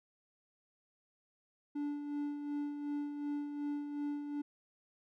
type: tone with tremolo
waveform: triangle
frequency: 290.8 Hz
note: D4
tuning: 17 cents flat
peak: -32 dBFS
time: 1.75-4.42 s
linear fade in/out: 10 ms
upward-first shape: sine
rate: 2.7 Hz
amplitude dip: 50%
effects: none